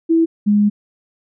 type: tone pair in turn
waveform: sine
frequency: 328.5 / 206.9 Hz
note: E4 / G#3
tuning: -6 / -6 cents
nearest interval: minor sixth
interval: 800 cents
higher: first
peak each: -10 dBFS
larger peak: neither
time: 0.09-0.26 / 0.46-0.7 s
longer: second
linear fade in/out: 20 ms
effects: none